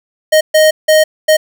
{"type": "tone bursts at uneven times", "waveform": "square", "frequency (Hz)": 622.3, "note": "D#5", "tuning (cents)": 0, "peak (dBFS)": -6, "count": 4, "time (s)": [[0.32, 0.41], [0.54, 0.71], [0.88, 1.04], [1.28, 1.37]], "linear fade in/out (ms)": 10, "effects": []}